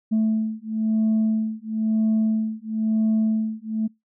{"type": "beating tone pair", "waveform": "sine", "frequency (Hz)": [218.8, 219.8], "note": ["A3", "A3"], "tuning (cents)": [-9, -2], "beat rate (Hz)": 1, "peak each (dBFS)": -21, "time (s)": [0.11, 3.88], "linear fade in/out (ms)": 20, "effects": ["noise-tail reverb RT60 0.2 s tail -26 dB re dry", "tanh soft clip ceiling -15 dBFS"]}